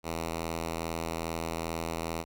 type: tone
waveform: 5% pulse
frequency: 82.41 Hz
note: E2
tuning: in tune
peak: -21 dBFS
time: 0.03-2.25 s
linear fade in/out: 50 ms
effects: none